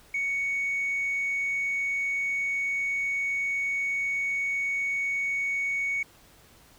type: tone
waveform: sine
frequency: 2228 Hz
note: C#7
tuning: 8 cents sharp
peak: -24 dBFS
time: 0.14-6.03 s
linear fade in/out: 5 ms
effects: tanh soft clip ceiling -23 dBFS + pink hiss -56 dBFS RMS until 6.78 s